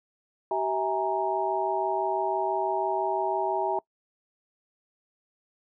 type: tone cluster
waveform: sine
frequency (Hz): 384.2 / 651 / 827 / 933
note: G4 / E5 / G#5 / A#5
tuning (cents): -35 / -22 / -8 / +1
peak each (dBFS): -30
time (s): 0.51-3.79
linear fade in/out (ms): 2
effects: noise-tail reverb RT60 0.1 s tail -23 dB re dry